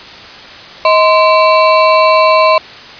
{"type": "ring-modulated tone", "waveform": "square", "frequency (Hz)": 834, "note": "G#5", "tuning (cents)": 7, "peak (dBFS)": -3, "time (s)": [0.85, 2.58], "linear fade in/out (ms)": 2, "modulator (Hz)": 202, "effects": ["white hiss -31 dBFS RMS until 2.99 s", "resampled to 11025 Hz"]}